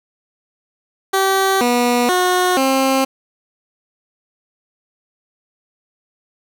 15% pulse tone with pitch steps, 385.8 / 243 / 363.2 / 266.6 Hz, G4 / B3 / F#4 / C4, -28 / -28 / -32 / +33 cents, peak -7 dBFS, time 1.13-3.05 s, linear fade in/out 10 ms, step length 480 ms, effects none

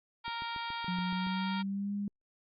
harmonic tone, 465.2 Hz, A#4, 4 cents flat, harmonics 2 / 3 / 4 / 5 / 6 / 7 / 8 / 9 / 10, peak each -38 / -43 / -48 / -45 / -53 / -45 / -48 / -55 / -51 dBFS, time 0.24-1.63 s, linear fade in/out 20 ms
click train, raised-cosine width 3 ms, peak -36 dBFS, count 8, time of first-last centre 0.28-1.269 s, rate 7.08 Hz
sine tone with pitch glide, 179.6 to 202.8 Hz, F3 to G#3, +49 to -41 cents, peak -32 dBFS, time 0.88-2.08 s, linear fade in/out 2 ms, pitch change +210 cents, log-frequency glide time 1-1.93 s
effects Opus 48 kbps

